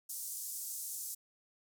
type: band-pass noise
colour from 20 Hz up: white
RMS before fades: -42 dBFS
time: 0.09-1.15 s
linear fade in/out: 10 ms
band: 6200 to 14000 Hz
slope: 24 dB/octave
effects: none